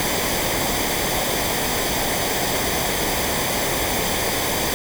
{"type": "noise with comb filter", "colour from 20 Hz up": "pink", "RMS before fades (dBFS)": -22, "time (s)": [0, 4.74], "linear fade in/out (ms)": 0, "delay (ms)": 0.73, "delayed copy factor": -0.55, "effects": []}